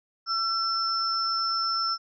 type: tone pair together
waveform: sine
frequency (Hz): 1346 / 5325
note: E6 / E8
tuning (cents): +36 / +17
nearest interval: 2 octaves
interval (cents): 2381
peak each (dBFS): -27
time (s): 0.26-1.98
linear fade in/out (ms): 50
effects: none